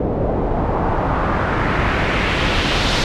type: noise with low-pass filter sweep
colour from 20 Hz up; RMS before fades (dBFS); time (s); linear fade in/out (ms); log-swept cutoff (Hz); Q
pink; -18; 0-3.04; 2; 500 to 4400; 1.5
effects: none